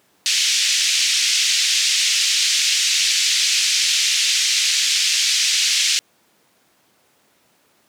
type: band-pass noise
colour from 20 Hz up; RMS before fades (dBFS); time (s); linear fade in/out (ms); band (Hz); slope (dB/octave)
white; -18; 0.26-5.99; 0; 2300 to 6500; 24
effects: pink hiss -59 dBFS RMS until 7.88 s + high-pass 200 Hz 12 dB/octave